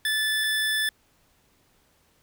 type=tone pair in turn; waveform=25% pulse; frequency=1745 / 1745 Hz; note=A6 / A6; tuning=-15 / -15 cents; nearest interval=unison; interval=0 cents; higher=neither; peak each=-19 / -19 dBFS; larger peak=neither; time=0.05-0.44 / 0.44-0.89 s; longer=second; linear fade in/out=2 ms; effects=pink hiss -64 dBFS RMS until 2.22 s